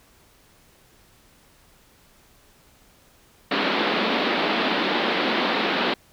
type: band-pass noise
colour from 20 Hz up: pink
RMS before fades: -23 dBFS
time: 3.51-5.94 s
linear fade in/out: 5 ms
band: 200 to 4200 Hz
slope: 48 dB/octave
effects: pink hiss -56 dBFS RMS until 6.12 s